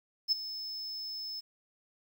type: tone with ADSR envelope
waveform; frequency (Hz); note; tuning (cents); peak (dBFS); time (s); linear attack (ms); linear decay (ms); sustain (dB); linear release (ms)
triangle; 5230; E8; -15; -20; 0.28-1.41; 40; 13; -16; 18
effects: tanh soft clip ceiling -20 dBFS + 10-bit